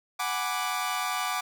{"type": "chord", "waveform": "sawtooth", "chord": "G# half-diminished seventh", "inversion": "third", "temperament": "equal", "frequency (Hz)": [740, 830.6, 987.8, 1174.7], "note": ["F#5", "G#5", "B5", "D6"], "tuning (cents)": [0, 0, 0, 0], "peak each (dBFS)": [-29, -33, -33, -27], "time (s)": [0.19, 1.41], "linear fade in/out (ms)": 10, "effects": []}